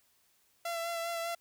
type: tone with vibrato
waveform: sawtooth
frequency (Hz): 675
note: E5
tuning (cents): +41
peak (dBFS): -30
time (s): 0.65-1.35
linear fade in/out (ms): 5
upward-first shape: sine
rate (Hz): 5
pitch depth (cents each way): 22
effects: white hiss -70 dBFS RMS until 1.4 s